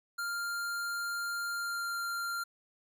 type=tone with pitch glide; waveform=square; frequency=1396.9 to 1388.1 Hz; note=F6 to F6; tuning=0 to -11 cents; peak=-34 dBFS; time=0.18-2.44 s; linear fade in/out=10 ms; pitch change=-11 cents; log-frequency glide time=1.51-1.99 s; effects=none